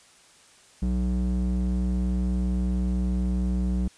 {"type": "tone with band-pass filter", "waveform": "square", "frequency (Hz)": 61.74, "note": "B1", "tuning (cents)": 0, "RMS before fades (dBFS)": -25, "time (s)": [0.82, 3.88], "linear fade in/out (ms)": 5, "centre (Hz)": 130, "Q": 9.9, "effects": ["white hiss -55 dBFS RMS until 3.97 s", "resampled to 22050 Hz"]}